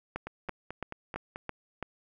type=two click trains; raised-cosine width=0.5 ms; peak=-19 / -23 dBFS; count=6 / 6; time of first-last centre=0.16-1.827 / 0.27-1.359 s; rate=3 / 4.59 Hz; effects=none